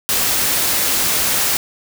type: noise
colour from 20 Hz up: white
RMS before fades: -17 dBFS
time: 0.09-1.57 s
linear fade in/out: 0 ms
effects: none